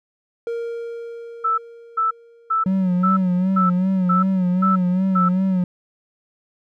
triangle tone with exponential decay, 466.1 Hz, A#4, in tune, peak -20 dBFS, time 0.47-3.51 s, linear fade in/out 1 ms, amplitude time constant 660 ms
sine tone bursts, 1318.5 Hz, E6, in tune, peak -16 dBFS, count 8, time 1.44-5.29 s, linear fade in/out 10 ms, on 140 ms, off 390 ms
triangle tone with vibrato, 185 Hz, F#3, in tune, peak -14 dBFS, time 2.66-5.64 s, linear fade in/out 2 ms, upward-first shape sine, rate 2.6 Hz, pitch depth 63 cents each way
effects none

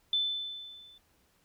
sine tone with level ramp, 3520 Hz, A7, in tune, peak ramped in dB -24 to -54 dBFS, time 0.13-0.98 s, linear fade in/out 2 ms, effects pink hiss -69 dBFS RMS until 1.44 s

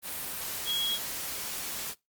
sine tone in noise, 3305 Hz, G#7, 9 cents flat, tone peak -27 dBFS, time 0.65-0.99 s, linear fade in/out 50 ms, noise white, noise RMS -36 dBFS, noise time 0.02-1.95 s, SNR +6 dB, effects noise-tail reverb RT60 0.2 s tail -22 dB re dry + Opus 32 kbps

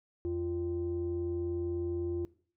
sine tone pair together, 85.83 / 346.1 Hz, F2 / F4, -30 / -16 cents, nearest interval 2 octaves, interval 2414 cents, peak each -36 / -31 dBFS, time 0.25-2.25 s, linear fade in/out 0 ms, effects noise-tail reverb RT60 0.5 s tail -21 dB re dry + tanh soft clip ceiling -26 dBFS

